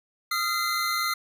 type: tone cluster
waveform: square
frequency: 1245 / 1369 / 2055 / 4167 Hz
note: D#6 / F6 / C7 / C8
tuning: +1 / -35 / -32 / -8 cents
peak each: -31 dBFS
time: 0.31-1.14 s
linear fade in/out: 5 ms
effects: none